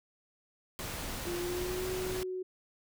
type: noise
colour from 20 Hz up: pink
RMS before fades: -39 dBFS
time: 0.79-2.23 s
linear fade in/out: 0 ms
type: tone with pitch glide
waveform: sine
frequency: 349.2 to 370 Hz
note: F4 to F#4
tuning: 0 to 0 cents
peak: -34 dBFS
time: 1.26-2.43 s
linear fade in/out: 10 ms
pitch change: +100 cents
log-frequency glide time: 1.36-1.86 s
effects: none